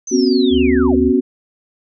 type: linear sweep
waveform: sine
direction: down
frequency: 6272 to 410.1 Hz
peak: -24 dBFS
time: 0.07-0.96 s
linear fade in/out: 5 ms
type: chord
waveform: sine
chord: B suspended second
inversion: none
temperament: equal with one note detuned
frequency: 246.9 / 270.9 / 370 Hz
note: B3 / C#4 / F#4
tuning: 0 / -40 / 0 cents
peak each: -15 dBFS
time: 0.11-1.21 s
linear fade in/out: 20 ms
type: tone with vibrato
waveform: sine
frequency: 73.42 Hz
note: D2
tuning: in tune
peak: -21 dBFS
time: 0.5-1.13 s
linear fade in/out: 50 ms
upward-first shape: square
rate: 10 Hz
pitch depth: 50 cents each way
effects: none